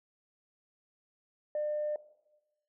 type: tone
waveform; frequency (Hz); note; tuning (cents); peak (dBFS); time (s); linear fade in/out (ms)
sine; 600; D5; +37; -29; 1.55-1.96; 2
effects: noise-tail reverb RT60 1.0 s tail -17 dB re dry + tanh soft clip ceiling -26 dBFS